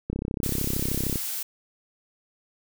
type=click train; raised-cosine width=3 ms; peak=-15 dBFS; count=36; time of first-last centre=0.1-1.157 s; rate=33.1 Hz
type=noise; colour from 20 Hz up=blue; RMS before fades=-31 dBFS; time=0.43-1.43 s; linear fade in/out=5 ms
effects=none